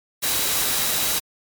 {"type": "tone in noise", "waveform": "sine", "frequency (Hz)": 3896, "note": "B7", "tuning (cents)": -24, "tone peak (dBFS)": -32, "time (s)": [0.22, 1.2], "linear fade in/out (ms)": 20, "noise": "white", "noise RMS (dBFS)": -22, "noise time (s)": [0.22, 1.2], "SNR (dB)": -13, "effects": ["MP3 96 kbps"]}